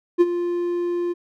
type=tone with ADSR envelope; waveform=triangle; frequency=349.2 Hz; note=F4; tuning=in tune; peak=-7 dBFS; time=0.18-1.14 s; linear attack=30 ms; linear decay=37 ms; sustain=-12 dB; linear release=25 ms; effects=none